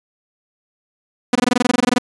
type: tone bursts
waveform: sawtooth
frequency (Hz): 246.9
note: B3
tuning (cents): 0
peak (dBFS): -7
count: 15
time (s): 1.33-1.984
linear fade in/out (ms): 5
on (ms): 24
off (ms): 21
effects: resampled to 22050 Hz